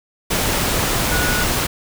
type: tone in noise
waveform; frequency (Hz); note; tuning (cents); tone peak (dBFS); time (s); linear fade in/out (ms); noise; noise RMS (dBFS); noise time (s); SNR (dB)
sine; 1462; F#6; -21; -22; 1.11-1.44; 10; pink; -19; 0.3-1.67; -6
effects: none